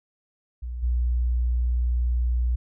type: tone with level steps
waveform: sine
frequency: 60.5 Hz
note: B1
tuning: 35 cents flat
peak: -29 / -20 dBFS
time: 0.62-2.56 s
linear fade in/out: 10 ms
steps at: 0.82 s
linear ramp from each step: 20 ms
effects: none